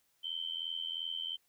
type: tone with amplitude modulation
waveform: sine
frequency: 3100 Hz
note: G7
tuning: 20 cents flat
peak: -32 dBFS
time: 0.23-1.37 s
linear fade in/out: 20 ms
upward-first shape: sine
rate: 82.8 Hz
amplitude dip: 85%
effects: white hiss -74 dBFS RMS until 1.48 s